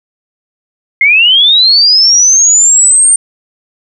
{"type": "linear sweep", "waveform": "sine", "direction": "up", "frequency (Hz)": [2093, 8870], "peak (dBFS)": -3, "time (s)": [1.01, 3.16], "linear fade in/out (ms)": 2, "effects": []}